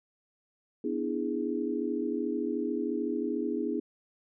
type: chord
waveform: sine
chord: E dominant seventh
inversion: second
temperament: equal with one note detuned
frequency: 246.9 / 296 / 329.6 / 415.3 Hz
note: B3 / D4 / E4 / G#4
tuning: 0 / +14 / 0 / 0 cents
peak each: -34 dBFS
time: 0.84-3.8 s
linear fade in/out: 5 ms
effects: none